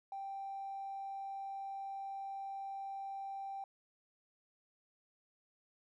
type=tone with tanh clipping; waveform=triangle; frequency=784 Hz; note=G5; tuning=in tune; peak=-40 dBFS; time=0.12-3.64 s; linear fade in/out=2 ms; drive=1 dB; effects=none

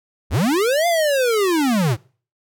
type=linear two-way sweep; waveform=square; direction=up then down; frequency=49.06 to 704 to 96.7 Hz; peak=-16 dBFS; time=0.3-1.97 s; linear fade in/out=50 ms; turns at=0.87 s; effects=noise-tail reverb RT60 0.4 s tail -23 dB re dry

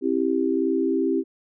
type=chord; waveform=sine; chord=C major; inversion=none; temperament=equal with one note detuned; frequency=267.7 / 329.6 / 392 Hz; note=C4 / E4 / G4; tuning=+40 / 0 / 0 cents; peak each=-24 dBFS; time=0.01-1.24 s; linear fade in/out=50 ms; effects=none

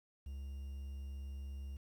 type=tone with quantisation; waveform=triangle; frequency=68.5 Hz; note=C#2; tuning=20 cents flat; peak=-40 dBFS; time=0.26-1.77 s; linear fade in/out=5 ms; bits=11; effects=none

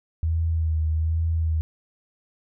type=tone with vibrato; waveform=sine; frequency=80.3 Hz; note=E2; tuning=45 cents flat; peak=-20 dBFS; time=0.23-1.61 s; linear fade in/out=0 ms; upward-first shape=sine; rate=1.2 Hz; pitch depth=36 cents each way; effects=none

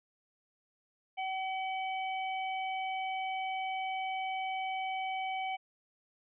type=harmonic tone; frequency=760 Hz; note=F#5; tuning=46 cents sharp; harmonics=1 / 3 / 4; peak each=-34 / -40 / -46 dBFS; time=1.17-5.57 s; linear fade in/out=20 ms; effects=none

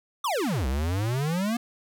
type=exponential two-way sweep; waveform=square; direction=down then up; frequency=1244.5 to 61.8 to 243.4 Hz; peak=-25 dBFS; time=0.24-1.57 s; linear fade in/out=5 ms; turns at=0.67 s; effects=none

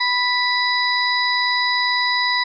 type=harmonic tone; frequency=987.8 Hz; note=B5; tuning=in tune; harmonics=1 / 2 / 4 / 5; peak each=-22 / -20 / -23 / -25 dBFS; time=0-2.44 s; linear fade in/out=10 ms; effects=none

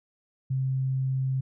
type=tone; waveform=sine; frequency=132.1 Hz; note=C3; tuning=17 cents sharp; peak=-24 dBFS; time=0.5-1.41 s; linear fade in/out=10 ms; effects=none

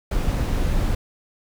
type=noise; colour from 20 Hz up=brown; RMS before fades=-21 dBFS; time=0.11-0.95 s; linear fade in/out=5 ms; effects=none

